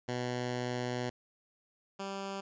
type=tone pair in turn; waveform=10% pulse; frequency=123.6 / 195.85 Hz; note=B2 / G3; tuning=+2 / -1 cents; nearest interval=minor sixth; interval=797 cents; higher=second; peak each=-25 / -29 dBFS; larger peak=first; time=0.08-1.1 / 1.99-2.41 s; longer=first; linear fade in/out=10 ms; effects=resampled to 16000 Hz